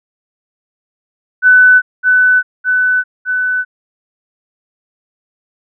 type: tone with echo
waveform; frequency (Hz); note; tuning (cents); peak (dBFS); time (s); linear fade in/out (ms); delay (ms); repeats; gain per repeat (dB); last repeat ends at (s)
sine; 1500; F#6; +23; -3; 1.42-1.82; 50; 610; 3; -3; 3.65
effects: none